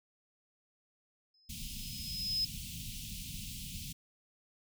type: tone with exponential growth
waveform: sine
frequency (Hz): 5100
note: D#8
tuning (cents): +42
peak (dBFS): -28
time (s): 1.34-2.45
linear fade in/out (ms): 5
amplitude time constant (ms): 240
type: band-stop noise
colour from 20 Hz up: pink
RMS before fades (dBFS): -43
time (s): 1.49-3.93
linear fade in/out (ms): 10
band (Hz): 230 to 2600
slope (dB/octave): 48
effects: none